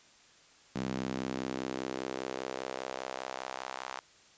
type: tone with high-pass filter sweep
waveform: sawtooth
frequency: 65 Hz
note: C2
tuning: 11 cents flat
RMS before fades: -38 dBFS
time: 0.75-4 s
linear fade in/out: 10 ms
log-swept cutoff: 190 to 940 Hz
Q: 1.7
effects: white hiss -60 dBFS RMS until 4.37 s + resampled to 16000 Hz